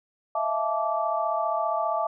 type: tone cluster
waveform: sine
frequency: 645 / 680 / 868 / 1163 Hz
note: E5 / F5 / A5 / D6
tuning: -38 / -46 / -24 / -17 cents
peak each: -29 dBFS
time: 0.35-2.07 s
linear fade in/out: 5 ms
effects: none